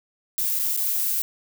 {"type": "noise with dropouts", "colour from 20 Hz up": "violet", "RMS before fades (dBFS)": -24, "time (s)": [0.38, 1.22], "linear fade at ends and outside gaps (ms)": 0, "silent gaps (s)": [[0.591, 0.596], [0.765, 0.774]], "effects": []}